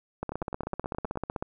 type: two click trains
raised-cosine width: 1 ms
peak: -17 / -21 dBFS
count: 20 / 9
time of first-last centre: 0.23-1.425 / 0.32-1.157 s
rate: 15.9 / 9.56 Hz
effects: none